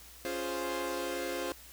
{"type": "chord", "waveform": "sawtooth", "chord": "Db major seventh", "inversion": "none", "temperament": "equal", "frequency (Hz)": [277.2, 349.2, 415.3, 523.3], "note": ["Db4", "F4", "Ab4", "C5"], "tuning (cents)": [0, 0, 0, 0], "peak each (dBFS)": [-38, -34, -38, -33], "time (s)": [0.25, 1.52], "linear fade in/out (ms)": 0, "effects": ["added 60 Hz sine -57 dBFS peak until 1.72 s", "white hiss -53 dBFS RMS until 1.72 s"]}